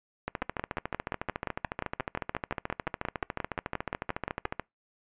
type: two click trains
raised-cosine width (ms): 0.5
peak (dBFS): -16 / -15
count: 61 / 24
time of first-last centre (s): 0.28-4.597 / 0.42-4.455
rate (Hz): 13.9 / 5.7
effects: noise-tail reverb RT60 0.2 s tail -25 dB re dry + resampled to 8000 Hz